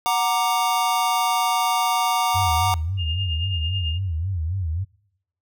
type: chord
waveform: square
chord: Gb augmented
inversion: none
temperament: equal with one note detuned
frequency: 740 / 932.3 / 1180.8 Hz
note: Gb5 / Bb5 / D6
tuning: 0 / 0 / +9 cents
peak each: -24 / -23 / -25 dBFS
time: 0.06-2.74 s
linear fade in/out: 0 ms
type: tone with vibrato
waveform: sine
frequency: 87.31 Hz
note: F2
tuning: in tune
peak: -22 dBFS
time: 2.34-4.85 s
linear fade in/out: 20 ms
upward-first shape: sine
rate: 3.7 Hz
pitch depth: 200 cents each way
type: tone with tremolo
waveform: sine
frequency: 2821 Hz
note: F7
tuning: 17 cents sharp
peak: -24 dBFS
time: 2.97-3.99 s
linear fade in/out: 50 ms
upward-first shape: triangle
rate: 9.1 Hz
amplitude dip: 65%
effects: noise-tail reverb RT60 0.8 s tail -26 dB re dry